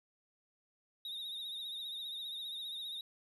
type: tone with vibrato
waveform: triangle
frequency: 3729 Hz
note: A#7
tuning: in tune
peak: -39 dBFS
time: 1.05-3.01 s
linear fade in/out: 2 ms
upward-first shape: triangle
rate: 15 Hz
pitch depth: 74 cents each way
effects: 13-bit